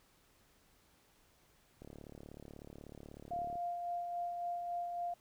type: click train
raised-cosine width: 2 ms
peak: -37 dBFS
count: 64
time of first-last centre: 1.82-3.556 s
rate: 36.3 Hz
type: tone with tremolo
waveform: sine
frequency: 698.5 Hz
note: F5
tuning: in tune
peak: -35 dBFS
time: 3.31-5.14 s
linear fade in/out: 5 ms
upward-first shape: sine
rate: 3.6 Hz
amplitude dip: 35%
effects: pink hiss -69 dBFS RMS until 5.2 s